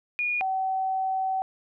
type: tone pair in turn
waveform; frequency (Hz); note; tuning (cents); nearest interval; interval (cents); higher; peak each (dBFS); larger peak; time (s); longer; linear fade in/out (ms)
sine; 2441 / 761.4; D#7 / F#5; -34 / +49; octave + minor sixth; 2017; first; -24; neither; 0.19-0.41 / 0.41-1.42; second; 0
effects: none